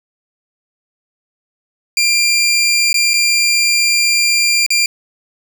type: tone with dropouts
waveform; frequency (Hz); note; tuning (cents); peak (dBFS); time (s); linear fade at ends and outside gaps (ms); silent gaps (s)
20% pulse; 2384; D7; +25; -6; 1.97-4.86; 2; 2.93-2.942 / 3.135-3.139 / 4.664-4.704
effects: none